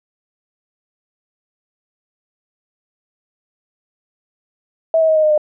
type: tone with pitch steps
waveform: sine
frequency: 650 / 640.7 / 631.5 / 622.4 / 613.5 / 604.7 Hz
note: E5 / E5 / D#5 / D#5 / D#5 / D#5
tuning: -24 / -49 / +26 / 0 / -25 / -50 cents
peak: -10 dBFS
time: 4.94-5.378 s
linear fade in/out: 2 ms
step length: 73 ms
effects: none